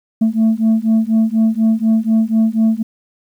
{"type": "beating tone pair", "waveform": "sine", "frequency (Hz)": [220.3, 224.4], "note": ["A3", "A3"], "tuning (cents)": [2, 34], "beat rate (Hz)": 4.1, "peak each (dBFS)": -12, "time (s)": [0.21, 2.83], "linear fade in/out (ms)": 10, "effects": ["tanh soft clip ceiling -8 dBFS", "8-bit"]}